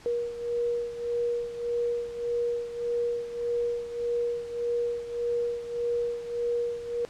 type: beating tone pair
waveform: sine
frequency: 475.5 / 477.2 Hz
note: A#4 / A#4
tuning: +34 / +41 cents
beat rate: 1.7 Hz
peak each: -28 / -33 dBFS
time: 0.06-7.05 s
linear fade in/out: 0 ms
effects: pink hiss -51 dBFS RMS until 7.09 s + low-pass 7000 Hz 12 dB/octave